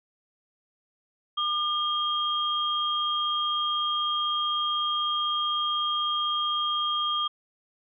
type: tone pair together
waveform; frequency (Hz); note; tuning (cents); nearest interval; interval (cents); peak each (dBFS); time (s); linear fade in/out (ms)
sine; 1207 / 3228; D6 / G#7; +47 / -50; octave + perfect fourth; 1703; -27; 1.37-7.28; 10
effects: none